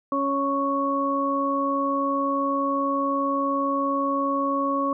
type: harmonic tone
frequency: 277.2 Hz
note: C#4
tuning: in tune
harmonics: 1 / 2 / 4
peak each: -26 / -28 / -24 dBFS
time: 0.12-4.93 s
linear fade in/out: 2 ms
effects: none